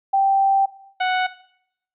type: tone pair in turn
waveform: sine / sawtooth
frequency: 782 / 739.6 Hz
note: G5 / F#5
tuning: -4 / -1 cents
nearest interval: minor second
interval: 97 cents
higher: first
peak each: -14 dBFS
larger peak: neither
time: 0.13-0.66 / 1-1.27 s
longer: first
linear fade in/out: 10 ms
effects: noise-tail reverb RT60 0.7 s tail -17 dB re dry + resampled to 8000 Hz